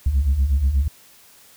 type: beating tone pair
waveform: sine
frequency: 62.8 / 71.1 Hz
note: B1 / C#2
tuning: +30 / +45 cents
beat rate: 8.3 Hz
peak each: -20 / -15 dBFS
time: 0.06-0.88 s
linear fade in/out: 5 ms
effects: tanh soft clip ceiling -12 dBFS + white hiss -50 dBFS RMS until 1.56 s

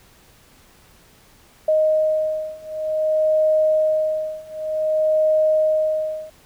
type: beating tone pair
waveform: sine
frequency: 622.3 / 622.84 Hz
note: D#5 / D#5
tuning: 0 / +2 cents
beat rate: 0.54 Hz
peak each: -20 / -19 dBFS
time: 1.68-6.3 s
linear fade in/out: 5 ms
effects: pink hiss -52 dBFS RMS until 6.45 s

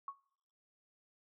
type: tone with exponential decay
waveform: sine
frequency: 1108.7 Hz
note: C#6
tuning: in tune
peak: -36 dBFS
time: 0.08-0.19 s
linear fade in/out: 2 ms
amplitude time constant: 22 ms
effects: noise-tail reverb RT60 0.6 s tail -20 dB re dry

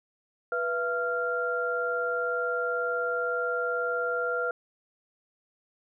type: tone cluster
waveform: sine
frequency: 490 / 671 / 1389 Hz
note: B4 / E5 / F6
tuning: -14 / +31 / -10 cents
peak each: -30 / -34 / -29 dBFS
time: 0.52-4.51 s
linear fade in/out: 2 ms
effects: none

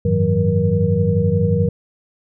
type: tone cluster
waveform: sine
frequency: 93.5 / 105 / 157.8 / 182.8 / 474 Hz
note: F#2 / G#2 / D#3 / F#3 / A#4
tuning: +19 / +19 / +25 / -21 / +29 cents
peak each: -20 dBFS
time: 0.05-1.69 s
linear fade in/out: 5 ms
effects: none

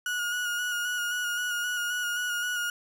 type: tone with vibrato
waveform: 35% pulse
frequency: 1448 Hz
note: F#6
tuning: 38 cents flat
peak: -26 dBFS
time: 0.06-2.7 s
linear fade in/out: 2 ms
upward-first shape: square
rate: 3.8 Hz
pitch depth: 20 cents each way
effects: none

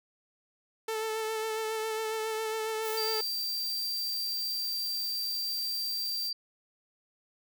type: tone with vibrato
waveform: sawtooth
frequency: 440 Hz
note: A4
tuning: in tune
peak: -27 dBFS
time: 0.88-3.21 s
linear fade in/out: 5 ms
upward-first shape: sine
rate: 7.3 Hz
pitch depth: 22 cents each way
type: noise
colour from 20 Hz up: violet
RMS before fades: -40 dBFS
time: 2.82-6.32 s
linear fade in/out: 50 ms
type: tone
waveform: sine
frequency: 4699 Hz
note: D8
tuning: in tune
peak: -31 dBFS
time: 2.97-6.33 s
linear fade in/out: 5 ms
effects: none

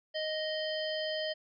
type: harmonic tone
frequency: 622.3 Hz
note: D#5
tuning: in tune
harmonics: 1 / 3 / 5 / 7 / 8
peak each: -34 / -41 / -39 / -45 / -43 dBFS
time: 0.14-1.34 s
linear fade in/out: 20 ms
effects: none

